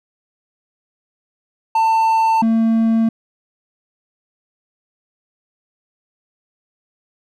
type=tone pair in turn; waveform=triangle; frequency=894 / 225.6 Hz; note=A5 / A3; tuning=+27 / +44 cents; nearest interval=2 octaves; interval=2383 cents; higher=first; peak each=-10 dBFS; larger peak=neither; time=1.75-2.42 / 2.42-3.09 s; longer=neither; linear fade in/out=5 ms; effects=none